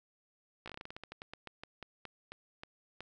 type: slowing click train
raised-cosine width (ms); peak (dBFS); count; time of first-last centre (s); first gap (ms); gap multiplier
0.3; -28; 21; 0.66-3.006; 16; 1.18
effects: none